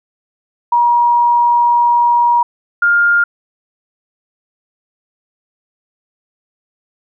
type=tone pair in turn; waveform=sine; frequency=954 / 1408.2 Hz; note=A#5 / F6; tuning=+40 / +14 cents; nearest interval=perfect fifth; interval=674 cents; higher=second; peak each=-8 dBFS; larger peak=neither; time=0.72-2.43 / 2.82-3.24 s; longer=first; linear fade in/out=5 ms; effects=none